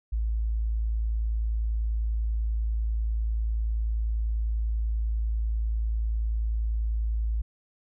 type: tone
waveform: sine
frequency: 55.1 Hz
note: A1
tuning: 3 cents sharp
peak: -24 dBFS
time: 0.12-7.42 s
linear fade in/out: 10 ms
effects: none

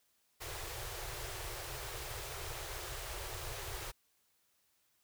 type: band-stop noise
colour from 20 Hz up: pink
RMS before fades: -43 dBFS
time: 0.4-3.92 s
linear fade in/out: 20 ms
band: 140 to 340 Hz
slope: 96 dB/octave
effects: white hiss -75 dBFS RMS until 5.03 s

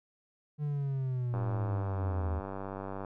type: linear sweep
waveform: triangle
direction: down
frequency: 150 to 76.6 Hz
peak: -28 dBFS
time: 0.58-2.42 s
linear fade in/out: 50 ms
type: click train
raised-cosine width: 1 ms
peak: -25 dBFS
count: 167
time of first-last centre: 1.34-3.048 s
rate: 97.2 Hz
effects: none

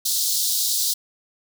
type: high-pass noise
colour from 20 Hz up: pink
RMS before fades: -22 dBFS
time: 0.05-0.94 s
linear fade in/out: 10 ms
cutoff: 3800 Hz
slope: 48 dB/octave
effects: none

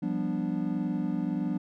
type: chord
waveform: triangle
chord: G dominant seventh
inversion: third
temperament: equal with one note detuned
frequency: 174.61 / 196 / 244 / 293.7 Hz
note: F3 / G3 / B3 / D4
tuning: 0 / 0 / -21 / 0 cents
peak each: -31 dBFS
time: 0.02-1.58 s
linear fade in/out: 10 ms
effects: none

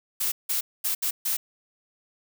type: noise bursts at uneven times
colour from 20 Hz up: blue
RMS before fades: -26 dBFS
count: 5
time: 0.2-0.32 / 0.49-0.61 / 0.84-0.95 / 1.02-1.11 / 1.25-1.37 s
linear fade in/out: 10 ms
effects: none

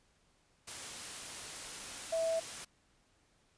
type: tone in noise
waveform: sine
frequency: 655 Hz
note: E5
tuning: 11 cents flat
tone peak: -30 dBFS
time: 2.12-2.4 s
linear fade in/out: 10 ms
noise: white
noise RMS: -44 dBFS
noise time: 0.67-2.65 s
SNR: +11 dB
effects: pink hiss -71 dBFS RMS until 3.57 s + resampled to 22050 Hz

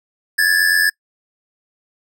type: tone pair together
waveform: square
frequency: 1661.2 / 1749.4 Hz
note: G#6 / A6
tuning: 0 / -10 cents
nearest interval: minor second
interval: 90 cents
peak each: -16 dBFS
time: 0.38-0.9 s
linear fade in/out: 10 ms
effects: noise-tail reverb RT60 0.1 s tail -26 dB re dry

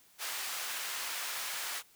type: high-pass noise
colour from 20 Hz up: pink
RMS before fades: -38 dBFS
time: 0.18-1.83 s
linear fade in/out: 50 ms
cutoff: 1200 Hz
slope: 12 dB/octave
effects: white hiss -63 dBFS RMS until 1.95 s

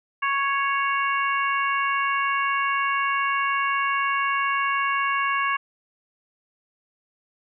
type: harmonic tone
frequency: 554.4 Hz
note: C#5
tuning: in tune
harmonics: 2 / 3 / 4 / 5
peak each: -23 / -27 / -29 / -31 dBFS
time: 0.22-5.57 s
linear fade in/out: 10 ms
effects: none

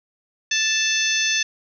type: harmonic tone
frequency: 880 Hz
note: A5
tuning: in tune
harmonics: 2 / 3 / 4 / 5 / 6 / 7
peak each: -25 / -24 / -25 / -30 / -28 / -24 dBFS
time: 0.51-1.43 s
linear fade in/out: 5 ms
effects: none

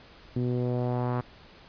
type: tone with low-pass filter sweep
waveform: sawtooth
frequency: 123.3 Hz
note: B2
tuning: 2 cents flat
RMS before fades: -28 dBFS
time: 0.36-1.21 s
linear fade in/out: 5 ms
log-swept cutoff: 310 to 1200 Hz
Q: 1.9
effects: pink hiss -52 dBFS RMS until 1.68 s + resampled to 11025 Hz

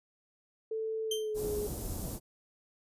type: tone with pitch glide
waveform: sine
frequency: 441.8 to 417.5 Hz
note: A4 to G#4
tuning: +7 to +9 cents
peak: -32 dBFS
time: 0.71-1.67 s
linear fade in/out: 5 ms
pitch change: -98 cents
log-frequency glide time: 1.04-1.54 s
type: tone with exponential decay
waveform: sawtooth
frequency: 3134 Hz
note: G7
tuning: 1 cent flat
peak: -27 dBFS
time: 1.11-1.34 s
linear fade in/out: 5 ms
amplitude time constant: 48 ms
type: band-stop noise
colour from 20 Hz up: pink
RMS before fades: -38 dBFS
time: 1.34-2.2 s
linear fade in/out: 50 ms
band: 520 to 8300 Hz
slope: 12 dB/octave
effects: resampled to 32000 Hz

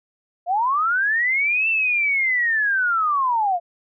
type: linear two-way sweep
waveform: sine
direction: up then down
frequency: 670 to 2689 to 670 Hz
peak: -17 dBFS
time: 0.46-3.6 s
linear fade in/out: 50 ms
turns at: 1.69 s
effects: none

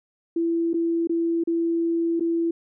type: tone with dropouts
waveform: sine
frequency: 334.4 Hz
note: E4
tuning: 25 cents sharp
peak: -20 dBFS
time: 0.36-2.51 s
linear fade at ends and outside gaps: 5 ms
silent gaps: 0.733-0.741 / 1.073-1.094 / 1.438-1.473 / 2.197-2.206 s
effects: none

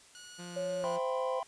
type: tone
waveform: 10% pulse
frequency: 1456 Hz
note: F#6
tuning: 28 cents flat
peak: -40 dBFS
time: 0.15-0.96 s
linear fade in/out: 0 ms
type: tone with vibrato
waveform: sawtooth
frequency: 174.61 Hz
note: F3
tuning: in tune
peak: -39 dBFS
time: 0.38-0.99 s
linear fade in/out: 20 ms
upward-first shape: sine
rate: 3.5 Hz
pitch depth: 11 cents each way
type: tone with pitch glide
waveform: sine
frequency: 554.4 to 517.3 Hz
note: C#5 to C5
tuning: 0 to -20 cents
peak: -32 dBFS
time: 0.56-1.4 s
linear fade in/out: 10 ms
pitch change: -120 cents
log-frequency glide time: 0.81-0.87 s
type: chord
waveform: triangle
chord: C major seventh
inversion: first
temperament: equal with one note detuned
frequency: 668.1 / 784 / 987.8 / 1046.5 Hz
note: E5 / G5 / B5 / C6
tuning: +23 / 0 / 0 / 0 cents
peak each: -38 dBFS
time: 0.84-1.43 s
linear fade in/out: 0 ms
effects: white hiss -58 dBFS RMS until 1.47 s + resampled to 22050 Hz

